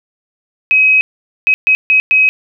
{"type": "tone bursts at uneven times", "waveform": "sine", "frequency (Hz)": 2540, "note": "D#7", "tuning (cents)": 35, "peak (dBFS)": -6, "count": 5, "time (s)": [[0.71, 1.01], [1.47, 1.54], [1.67, 1.75], [1.9, 2], [2.11, 2.29]], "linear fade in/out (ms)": 0, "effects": []}